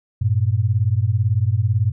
sine beating tone pair, 97.7 / 115.7 Hz, G2 / A#2, -5 / -13 cents, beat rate 18 Hz, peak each -18 / -18 dBFS, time 0.21-1.92 s, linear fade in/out 10 ms, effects none

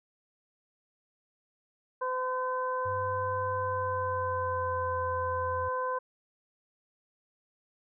harmonic tone, 510 Hz, C5, 44 cents flat, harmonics 1 / 2 / 3, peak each -33 / -31 / -40 dBFS, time 2.01-5.99 s, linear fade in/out 10 ms
sine tone with pitch glide, 98 to 87.81 Hz, G2 to F2, 0 to +10 cents, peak -38 dBFS, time 2.85-5.69 s, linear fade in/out 10 ms, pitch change -190 cents, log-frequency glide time 3.56-4.98 s
effects none

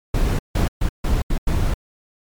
brown noise bursts at uneven times, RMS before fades -18 dBFS, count 6, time 0.14-0.39 / 0.55-0.68 / 0.81-0.89 / 1.04-1.22 / 1.3-1.38 / 1.47-1.74 s, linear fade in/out 5 ms, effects MP3 96 kbps

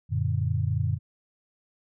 sine chord, Gb augmented, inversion none, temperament equal with one note detuned, 92.5 / 116.14 / 146.83 Hz, Gb2 / Bb2 / D3, 0 / -6 / 0 cents, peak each -27 / -27 / -29 dBFS, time 0.09-0.99 s, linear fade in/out 50 ms, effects none

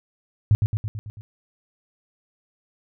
sine tone with echo, 105.9 Hz, G#2, 34 cents sharp, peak -12 dBFS, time 0.51-0.55 s, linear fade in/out 0 ms, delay 110 ms, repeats 6, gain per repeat -4 dB, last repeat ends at 1.21 s, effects none

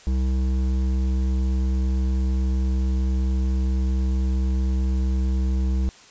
triangle tone with hard clipping, 64.6 Hz, C2, 21 cents flat, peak -21 dBFS, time 0.07-5.89 s, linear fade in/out 0 ms, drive 14 dB, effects white hiss -48 dBFS RMS until 6.1 s + resampled to 16000 Hz

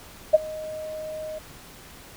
sine tone with ADSR envelope, 622.3 Hz, D#5, in tune, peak -8 dBFS, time 0.33-1.39 s, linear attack 16 ms, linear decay 23 ms, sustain -23 dB, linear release 11 ms, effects pink hiss -46 dBFS RMS until 2.16 s

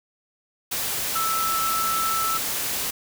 sine tone in noise, 1318.5 Hz, E6, in tune, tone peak -23 dBFS, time 1.15-2.38 s, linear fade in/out 10 ms, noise white, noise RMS -27 dBFS, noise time 0.71-2.91 s, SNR +1 dB, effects none

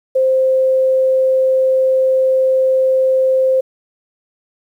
sine tone, 523.3 Hz, C5, in tune, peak -10 dBFS, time 0.15-3.61 s, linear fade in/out 10 ms, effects 8-bit

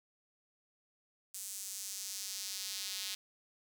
square tone with high-pass filter sweep, 98.4 Hz, G2, 7 cents sharp, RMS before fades -42 dBFS, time 1.34-3.15 s, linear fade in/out 5 ms, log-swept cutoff 8000 to 3800 Hz, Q 1.5, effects none

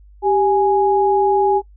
sine tone pair together, 392 / 830.6 Hz, G4 / G#5, 0 / 0 cents, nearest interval octave + minor second, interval 1300 cents, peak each -15 dBFS, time 0.22-1.62 s, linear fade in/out 50 ms, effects noise-tail reverb RT60 0.1 s tail -20 dB re dry + added 50 Hz sine -42 dBFS peak until 1.76 s

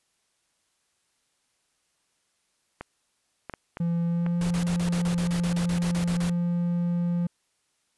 clicks, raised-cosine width 0.5 ms, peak -20 dBFS, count 5, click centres 2.81 / 3.497 / 3.538 / 3.771 / 4.264 s
triangle tone with pitch glide, 169.9 to 173.47 Hz, F3 to F3, -47 to -11 cents, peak -21 dBFS, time 3.8-7.27 s, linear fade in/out 5 ms, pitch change +36 cents, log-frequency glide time 4.06-4.44 s
pink noise bursts, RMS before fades -35 dBFS, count 15, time 4.41-6.298 s, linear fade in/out 2 ms, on 96 ms, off 32 ms
effects white hiss -72 dBFS RMS until 7.97 s + resampled to 24000 Hz

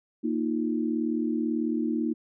sine chord, Bb suspended fourth, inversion none, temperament equal, 233.1 / 311.1 / 349.2 Hz, Bb3 / Eb4 / F4, 0 / 0 / 0 cents, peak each -28 / -28 / -33 dBFS, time 0.23-2.14 s, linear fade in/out 20 ms, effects none

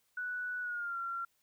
sine tone with pitch glide, 1479 to 1372 Hz, F#6 to F6, -1 to -31 cents, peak -35 dBFS, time 0.17-1.25 s, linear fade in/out 5 ms, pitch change -130 cents, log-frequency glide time 0.61-0.97 s, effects white hiss -75 dBFS RMS until 1.42 s

